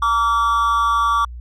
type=tone with amplitude modulation; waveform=triangle; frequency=1151 Hz; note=D6; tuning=35 cents flat; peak=-9 dBFS; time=0.02-1.25 s; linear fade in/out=5 ms; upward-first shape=sine; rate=232 Hz; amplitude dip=75%; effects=added 60 Hz sine -30 dBFS peak until 1.4 s